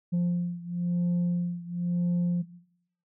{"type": "beating tone pair", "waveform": "sine", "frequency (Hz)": [174.61, 175.59], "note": ["F3", "F3"], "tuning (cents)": [0, 10], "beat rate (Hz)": 0.98, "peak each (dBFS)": [-25, -27], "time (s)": [0.12, 2.43], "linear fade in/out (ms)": 20, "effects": ["noise-tail reverb RT60 0.7 s tail -18 dB re dry", "tanh soft clip ceiling -22 dBFS"]}